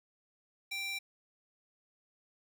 square tone with high-pass filter, 784 Hz, G5, in tune, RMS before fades -38 dBFS, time 0.71-0.99 s, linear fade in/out 10 ms, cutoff 2800 Hz, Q 5.2, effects none

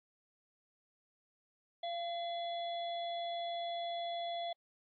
harmonic tone with a mistuned harmonic, 680 Hz, F5, 46 cents flat, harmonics 1 / 3 / 5 / 6, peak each -37 / -53 / -45 / -57 dBFS, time 1.83-4.53 s, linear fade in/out 5 ms, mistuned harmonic 1, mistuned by +16 cents, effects AAC 48 kbps

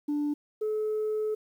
sine tone pair in turn, 293.7 / 429.8 Hz, D4 / A4, 0 / -41 cents, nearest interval perfect fifth, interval 659 cents, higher second, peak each -24 / -25 dBFS, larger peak first, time 0.08-0.34 / 0.61-1.35 s, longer second, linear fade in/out 10 ms, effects tanh soft clip ceiling -24 dBFS + 10-bit

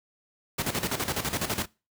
pink noise with tremolo, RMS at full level -27 dBFS, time 0.58-1.66 s, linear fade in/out 10 ms, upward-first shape square, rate 12 Hz, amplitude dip 70%, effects noise-tail reverb RT60 0.3 s tail -23 dB re dry + high-pass 80 Hz 12 dB/octave

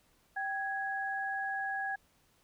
sine tone pair together, 780.6 / 1661.2 Hz, G5 / G#6, -8 / 0 cents, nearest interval octave + minor second, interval 1308 cents, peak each -36 / -35 dBFS, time 0.36-1.96 s, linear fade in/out 10 ms, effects pink hiss -69 dBFS RMS until 2.43 s

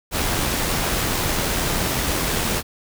pink noise with amplitude modulation, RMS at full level -21 dBFS, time 0.11-2.63 s, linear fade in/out 50 ms, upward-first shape sine, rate 86.3 Hz, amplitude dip 25%, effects none

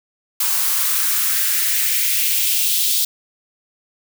blue noise with high-pass filter sweep, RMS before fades -18 dBFS, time 0.4-3.05 s, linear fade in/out 5 ms, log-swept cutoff 910 to 3700 Hz, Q 2.3, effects none

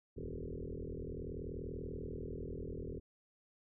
sine tone with frequency modulation, 167.3 Hz, E3, 26 cents sharp, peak -40 dBFS, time 0.16-3 s, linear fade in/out 20 ms, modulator 40.5 Hz, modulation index 7.2, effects none

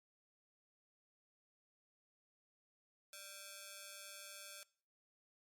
5% pulse ring-modulated tone, 981 Hz, B5, 12 cents flat, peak -36 dBFS, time 3.13-4.63 s, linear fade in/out 0 ms, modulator 389 Hz, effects noise-tail reverb RT60 0.5 s tail -23 dB re dry + Opus 48 kbps

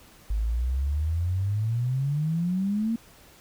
sine exponential sweep, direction up, 50.8 to 233 Hz, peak -23 dBFS, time 0.3-2.96 s, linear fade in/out 5 ms, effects pink hiss -53 dBFS RMS until 3.4 s

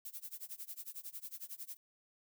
violet noise with tremolo, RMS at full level -44 dBFS, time 0.05-1.77 s, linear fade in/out 2 ms, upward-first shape sine, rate 11 Hz, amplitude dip 95%, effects none

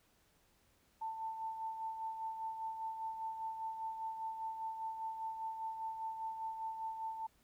sine tone with tremolo, 890 Hz, A5, 20 cents sharp, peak -37 dBFS, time 1.01-7.27 s, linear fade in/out 10 ms, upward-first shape sine, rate 5 Hz, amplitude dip 50%, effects pink hiss -72 dBFS RMS until 7.43 s

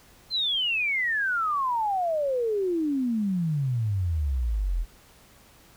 sine exponential sweep, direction down, 4186 to 38.89 Hz, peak -23 dBFS, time 0.3-4.86 s, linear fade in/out 50 ms, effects pink hiss -55 dBFS RMS until 5.76 s

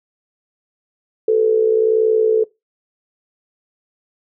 sine tone with amplitude modulation, 440 Hz, A4, in tune, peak -8 dBFS, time 1.28-2.44 s, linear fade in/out 5 ms, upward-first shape sine, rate 61.3 Hz, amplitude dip 65%, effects noise-tail reverb RT60 0.2 s tail -21 dB re dry

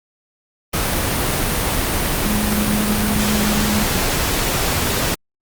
sine tone in noise, 210 Hz, G#3, 19 cents sharp, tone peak -18 dBFS, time 2.25-3.84 s, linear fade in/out 10 ms, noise pink, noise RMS -19 dBFS, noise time 0.73-5.15 s, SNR -2 dB, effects Opus 32 kbps

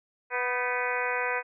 harmonic tone with a mistuned harmonic, 246.9 Hz, B3, in tune, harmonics 2 / 3 / 4 / 5 / 6 / 7 / 8 / 9 / 10, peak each -33 / -37 / -33 / -39 / -33 / -39 / -34 / -38 / -36 dBFS, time 0.3-1.43 s, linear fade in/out 50 ms, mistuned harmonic 6, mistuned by +52 cents, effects none

